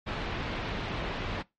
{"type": "low-pass noise", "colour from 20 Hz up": "pink", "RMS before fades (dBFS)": -34, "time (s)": [0.06, 1.43], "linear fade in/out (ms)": 20, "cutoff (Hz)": 3600, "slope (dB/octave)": 24, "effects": ["noise-tail reverb RT60 0.2 s tail -21 dB re dry", "MP3 48 kbps"]}